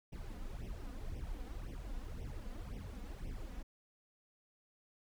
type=noise with flanger; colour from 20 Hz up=brown; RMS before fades=-44 dBFS; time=0.12-3.63 s; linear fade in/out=10 ms; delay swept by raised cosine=0.34 to 4.14 ms; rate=1.9 Hz; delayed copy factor=+0.9; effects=none